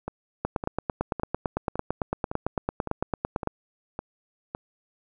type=two click trains; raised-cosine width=1 ms; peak=-17 / -11 dBFS; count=9 / 28; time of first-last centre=0.08-4.549 / 0.45-3.474 s; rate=1.79 / 8.93 Hz; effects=none